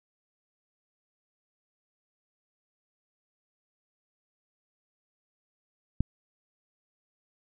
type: click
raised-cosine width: 5 ms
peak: -12 dBFS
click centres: 6.006 s
effects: none